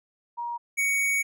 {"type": "tone pair in turn", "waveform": ["sine", "square"], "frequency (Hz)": [948, 2238], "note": ["A#5", "C#7"], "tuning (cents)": [29, 16], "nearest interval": "octave + minor third", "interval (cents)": 1487, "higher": "second", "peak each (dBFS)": [-29, -23], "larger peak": "second", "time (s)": [[0.37, 0.58], [0.77, 1.23]], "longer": "second", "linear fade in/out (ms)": 20, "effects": []}